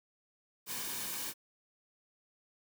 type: noise with comb filter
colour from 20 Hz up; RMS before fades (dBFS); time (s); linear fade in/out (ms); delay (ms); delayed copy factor
white; -39; 0.66-1.34; 50; 1.5; -0.5
effects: none